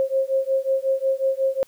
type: beating tone pair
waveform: sine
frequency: 532 / 537.5 Hz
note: C5 / C5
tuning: +29 / +47 cents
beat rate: 5.5 Hz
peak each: -22 dBFS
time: 0-1.63 s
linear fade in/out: 0 ms
effects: white hiss -57 dBFS RMS until 1.67 s